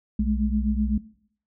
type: tone cluster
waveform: sine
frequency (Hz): 61.9 / 208.1 / 216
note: B1 / G#3 / A3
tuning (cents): +5 / +4 / -32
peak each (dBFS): -25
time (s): 0.19-0.98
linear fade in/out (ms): 5
effects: noise-tail reverb RT60 0.6 s tail -19 dB re dry